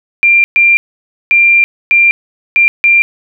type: tone bursts at uneven times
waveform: sine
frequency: 2380 Hz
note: D7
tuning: 22 cents sharp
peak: -4 dBFS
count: 6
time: 0.23-0.44 / 0.56-0.77 / 1.31-1.64 / 1.91-2.11 / 2.56-2.68 / 2.84-3.02 s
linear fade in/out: 0 ms
effects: none